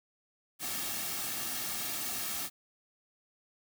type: noise with comb filter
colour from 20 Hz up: white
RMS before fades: -36 dBFS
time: 0.59-2.5 s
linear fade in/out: 50 ms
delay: 2 ms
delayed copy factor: -0.6
effects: none